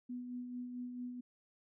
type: tone with tremolo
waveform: sine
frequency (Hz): 246.9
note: B3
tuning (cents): 0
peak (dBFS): -39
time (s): 0.09-1.21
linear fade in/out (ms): 10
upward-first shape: sine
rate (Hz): 4.5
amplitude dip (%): 40
effects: none